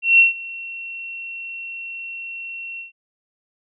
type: tone with ADSR envelope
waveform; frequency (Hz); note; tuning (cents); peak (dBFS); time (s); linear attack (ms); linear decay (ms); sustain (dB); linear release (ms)
sine; 2722; F7; -45; -7; 0.02-2.92; 170; 140; -22; 130
effects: none